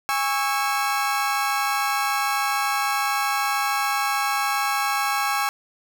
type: chord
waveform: 30% pulse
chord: C# minor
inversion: second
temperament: equal with one note detuned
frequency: 818.2 / 1108.7 / 1318.5 Hz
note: G#5 / C#6 / E6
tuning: -26 / 0 / 0 cents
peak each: -22 / -23 / -25 dBFS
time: 0.09-5.49 s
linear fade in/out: 0 ms
effects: none